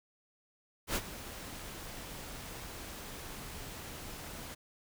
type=noise with ADSR envelope; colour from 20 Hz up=pink; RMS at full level=-31 dBFS; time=0.87-4.55 s; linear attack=83 ms; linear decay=52 ms; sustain=-14 dB; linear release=14 ms; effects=none